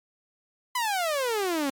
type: exponential sweep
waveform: sawtooth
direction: down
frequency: 1025 to 265.4 Hz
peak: -21 dBFS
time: 0.75-1.7 s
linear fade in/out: 5 ms
effects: MP3 96 kbps